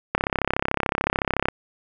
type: click train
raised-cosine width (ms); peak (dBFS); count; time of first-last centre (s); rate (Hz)
0.5; -5; 46; 0.15-1.485; 33.7
effects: none